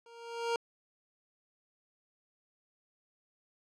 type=tone with level ramp; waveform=25% pulse; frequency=466.2 Hz; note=A#4; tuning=in tune; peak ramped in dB=-51 to -24 dBFS; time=0.06-0.56 s; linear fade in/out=2 ms; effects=low-pass 6000 Hz 12 dB/octave